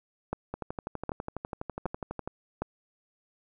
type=two click trains; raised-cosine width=1 ms; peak=-16 / -20 dBFS; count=4 / 22; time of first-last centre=0.33-2.62 / 0.54-2.276 s; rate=1.31 / 12.1 Hz; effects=none